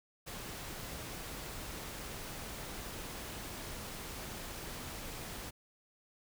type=noise; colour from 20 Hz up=pink; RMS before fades=-44 dBFS; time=0.26-5.51 s; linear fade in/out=20 ms; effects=none